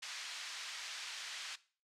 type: band-pass noise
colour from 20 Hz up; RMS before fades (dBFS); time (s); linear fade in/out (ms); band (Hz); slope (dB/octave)
white; -45; 0.02-1.56; 10; 1400 to 5200; 12
effects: noise-tail reverb RT60 0.4 s tail -18 dB re dry + low-pass 8000 Hz 12 dB/octave